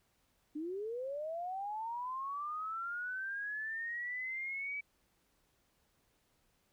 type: linear sweep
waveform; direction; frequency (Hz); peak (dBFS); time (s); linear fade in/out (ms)
sine; up; 290 to 2300; -37; 0.55-4.81; 10
effects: pink hiss -75 dBFS RMS until 6.72 s